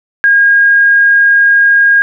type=tone; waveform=sine; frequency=1627 Hz; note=G#6; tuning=36 cents flat; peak=-4 dBFS; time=0.24-2.02 s; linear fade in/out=0 ms; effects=none